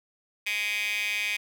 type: tone with high-pass filter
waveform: 15% pulse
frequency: 207.7 Hz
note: G#3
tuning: in tune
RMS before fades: -29 dBFS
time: 0.46-1.37 s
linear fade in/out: 10 ms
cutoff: 2500 Hz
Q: 8.8
effects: none